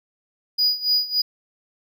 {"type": "tone with tremolo", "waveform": "triangle", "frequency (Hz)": 4920, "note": "D#8", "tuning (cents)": -20, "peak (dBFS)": -14, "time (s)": [0.58, 1.22], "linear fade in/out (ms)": 10, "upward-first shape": "sine", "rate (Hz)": 3.5, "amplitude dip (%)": 85, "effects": []}